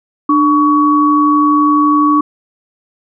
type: tone pair together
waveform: sine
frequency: 298 / 1125 Hz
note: D4 / C#6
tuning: +25 / +25 cents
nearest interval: octave + major seventh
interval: 2300 cents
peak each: -10 dBFS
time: 0.29-2.21 s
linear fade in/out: 5 ms
effects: none